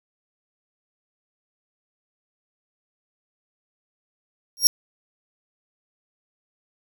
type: tone with exponential growth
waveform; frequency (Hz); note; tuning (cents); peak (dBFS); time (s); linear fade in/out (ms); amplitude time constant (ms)
sawtooth; 5588; F8; 0; -4; 4.57-4.67; 0; 20
effects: none